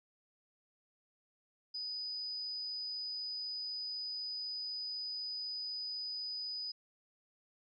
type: tone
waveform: sine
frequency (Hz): 4978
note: D#8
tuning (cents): 0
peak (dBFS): -38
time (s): 1.74-6.72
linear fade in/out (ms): 10
effects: none